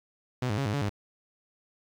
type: tone with pitch steps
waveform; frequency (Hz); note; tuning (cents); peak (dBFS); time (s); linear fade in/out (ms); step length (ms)
sawtooth; 126.2 / 103.8 / 138.2 / 103.9 / 142.7 / 102.4; B2 / G#2 / C#3 / G#2 / D3 / G#2; +38 / 0 / -5 / +1 / -49 / -24; -23; 0.42-0.894; 5; 79
effects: low-pass 6000 Hz 12 dB/octave + 9-bit